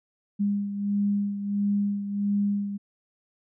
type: beating tone pair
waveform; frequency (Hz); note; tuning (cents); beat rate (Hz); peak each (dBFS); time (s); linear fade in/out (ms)
sine; 202.4 / 203.9; G#3 / G#3; -44 / -32; 1.5; -24 / -31; 0.39-2.78; 20
effects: none